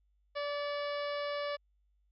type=harmonic tone with a mistuned harmonic; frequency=579 Hz; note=D5; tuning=25 cents flat; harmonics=1 / 2 / 3 / 4 / 5 / 6 / 7 / 8 / 9; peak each=-35 / -41 / -45 / -47 / -49 / -51 / -52 / -53 / -54 dBFS; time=0.35-1.57 s; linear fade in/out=20 ms; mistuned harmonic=4; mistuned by=-30 cents; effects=added 50 Hz sine -69 dBFS peak until 2.11 s